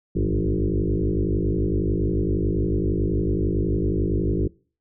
sine tone with frequency modulation, 130.81 Hz, C3, in tune, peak -19 dBFS, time 0.15-4.48 s, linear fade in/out 10 ms, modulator 50.9 Hz, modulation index 5.4, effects noise-tail reverb RT60 0.4 s tail -24 dB re dry

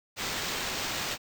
violet noise with sample-and-hold, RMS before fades -33 dBFS, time 0.16-1.18 s, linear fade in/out 50 ms, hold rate 11025 Hz, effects none

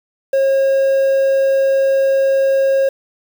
triangle tone with quantisation, 541 Hz, C#5, 42 cents flat, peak -9 dBFS, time 0.33-2.89 s, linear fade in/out 5 ms, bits 6, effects none

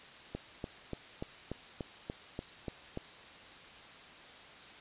click train, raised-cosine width 2 ms, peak -24 dBFS, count 10, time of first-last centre 0.35-2.974 s, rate 3.43 Hz, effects white hiss -52 dBFS RMS until 4.8 s + resampled to 8000 Hz

